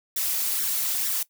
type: noise with flanger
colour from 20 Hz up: blue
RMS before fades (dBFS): -26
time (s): 0.16-1.23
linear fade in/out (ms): 5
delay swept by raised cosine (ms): 0.53 to 4.73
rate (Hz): 2.2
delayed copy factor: +0.7
effects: noise-tail reverb RT60 0.1 s tail -19 dB re dry